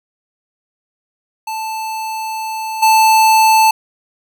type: tone with level steps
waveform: square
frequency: 880 Hz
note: A5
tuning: in tune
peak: -21 / -8 dBFS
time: 1.47-3.71 s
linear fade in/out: 5 ms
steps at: 2.82 s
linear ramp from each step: 10 ms
effects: none